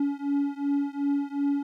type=beating tone pair; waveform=triangle; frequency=281.8 / 284.5 Hz; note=C#4 / C#4; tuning=+29 / +45 cents; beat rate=2.7 Hz; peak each=-25 / -26 dBFS; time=0-1.63 s; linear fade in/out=5 ms; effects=none